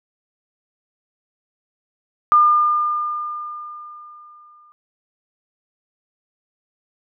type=tone with exponential decay; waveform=sine; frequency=1206 Hz; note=D6; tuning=46 cents sharp; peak=-8 dBFS; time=2.32-4.72 s; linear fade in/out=0 ms; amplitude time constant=520 ms; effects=none